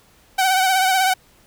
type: tone with vibrato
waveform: sawtooth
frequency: 756 Hz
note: F#5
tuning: 37 cents sharp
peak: -11 dBFS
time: 0.38-1.14 s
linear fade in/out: 10 ms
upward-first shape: triangle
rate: 16 Hz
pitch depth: 55 cents each way
effects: pink hiss -54 dBFS RMS until 1.46 s